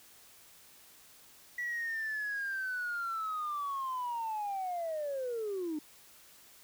sine linear sweep, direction down, 1954 to 293.7 Hz, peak -32 dBFS, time 1.58-5.79 s, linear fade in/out 5 ms, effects tanh soft clip ceiling -30 dBFS + white hiss -58 dBFS RMS until 6.63 s

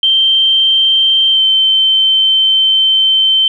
sine tone with pitch glide, 3136 to 3098 Hz, G7 to G7, 0 to -21 cents, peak -7 dBFS, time 0.03-3.48 s, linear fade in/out 2 ms, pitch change -21 cents, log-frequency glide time 1.31-1.41 s, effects 8-bit

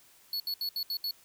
square tone bursts at uneven times, 4400 Hz, C#8, 14 cents flat, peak -31 dBFS, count 6, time 0.33-0.4 / 0.47-0.54 / 0.61-0.69 / 0.76-0.83 / 0.9-0.97 / 1.04-1.11 s, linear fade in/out 2 ms, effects white hiss -60 dBFS RMS until 1.24 s

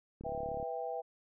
click train, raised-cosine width 3 ms, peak -33 dBFS, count 16, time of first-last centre 0.21-0.628 s, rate 35.9 Hz
sine chord, E minor, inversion second, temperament just, 494.4 / 659.3 / 791.1 Hz, B4 / E5 / G5, +2 / 0 / +16 cents, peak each -40 dBFS, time 0.24-1.02 s, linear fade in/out 20 ms
effects none

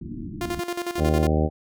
white low-pass noise, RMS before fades -34 dBFS, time 0.01-0.6 s, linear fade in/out 5 ms, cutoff 340 Hz, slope 96 dB/octave
sawtooth tone with tremolo, 349.2 Hz, F4, in tune, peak -21 dBFS, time 0.41-1.27 s, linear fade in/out 2 ms, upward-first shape square, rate 11 Hz, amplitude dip 70%
harmonic tone, 77.3 Hz, D#2, 11 cents flat, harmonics 1 / 2 / 3 / 4 / 5 / 6 / 7 / 8 / 10, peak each -22 / -25 / -27 / -28 / -29 / -30 / -30 / -31 / -32 dBFS, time 0.97-1.5 s, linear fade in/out 50 ms
effects none

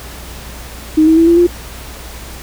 sine tone with pitch steps, 311.9 / 320.9 / 330.1 / 339.5 / 349.3 Hz, D#4 / E4 / E4 / F4 / F4, +4 / -46 / +2 / -49 / 0 cents, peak -5 dBFS, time 0.97-1.47 s, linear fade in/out 10 ms, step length 100 ms, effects added 60 Hz sine -30 dBFS peak until 2.42 s + pink hiss -32 dBFS RMS until 2.42 s

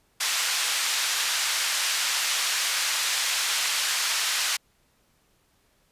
white band-pass noise, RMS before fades -26 dBFS, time 0.2-4.57 s, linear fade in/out 10 ms, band 1200 to 6300 Hz, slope 12 dB/octave, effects pink hiss -66 dBFS RMS until 5.91 s + resampled to 32000 Hz

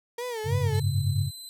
35% pulse tone with vibrato, 463.3 Hz, A#4, 11 cents flat, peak -29 dBFS, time 0.18-0.8 s, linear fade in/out 5 ms, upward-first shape sine, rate 3.1 Hz, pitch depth 130 cents each way
sine chord, F# suspended second, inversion none, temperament equal with one note detuned, 94.55 / 103.83 / 138.59 Hz, F#2 / G#2 / C#3, +38 / 0 / 0 cents, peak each -27 dBFS, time 0.44-1.31 s, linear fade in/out 50 ms
25% pulse tone, 4042 Hz, B7, 39 cents sharp, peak -35 dBFS, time 0.74-1.49 s, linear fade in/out 0 ms
effects none

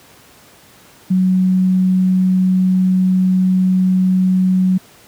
sine tone, 185.6 Hz, F#3, 6 cents sharp, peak -10 dBFS, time 1.1-4.78 s, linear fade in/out 10 ms, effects pink hiss -45 dBFS RMS until 5.07 s + high-pass 100 Hz 12 dB/octave

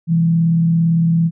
sine tone with frequency modulation, 165.9 Hz, E3, 11 cents sharp, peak -11 dBFS, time 0.07-1.31 s, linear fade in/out 50 ms, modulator 37.7 Hz, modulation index 0.27, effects none

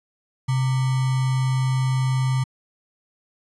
sine tone with sample-and-hold, 130.4 Hz, C3, 5 cents flat, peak -18 dBFS, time 0.48-2.44 s, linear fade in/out 10 ms, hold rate 1050 Hz, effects resampled to 24000 Hz

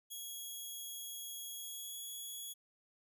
5% pulse tone with pitch glide, 3322 to 3359 Hz, G#7 to G#7, 0 to +19 cents, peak -36 dBFS, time 0.1-2.54 s, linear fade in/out 20 ms, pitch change +19 cents, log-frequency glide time 1.57-1.97 s, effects none

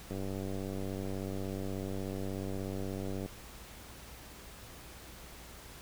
click train, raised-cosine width 2 ms, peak -26 dBFS, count 305, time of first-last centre 0.11-3.26 s, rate 96.5 Hz, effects added 60 Hz sine -54 dBFS peak until 5.81 s + pink hiss -51 dBFS RMS until 5.81 s

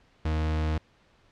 40% pulse tone, 78 Hz, D#2, 5 cents sharp, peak -24 dBFS, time 0.25-0.78 s, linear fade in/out 5 ms, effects pink hiss -62 dBFS RMS until 1.31 s + low-pass 4000 Hz 12 dB/octave

